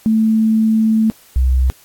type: tone pair in turn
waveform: sine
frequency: 220.6 / 64.27 Hz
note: A3 / C2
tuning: +5 / -30 cents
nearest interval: octave + major sixth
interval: 2135 cents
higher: first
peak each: -10 dBFS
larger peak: neither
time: 0.06-1.1 / 1.36-1.7 s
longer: first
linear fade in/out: 0 ms
effects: white hiss -47 dBFS RMS until 1.84 s + AAC 64 kbps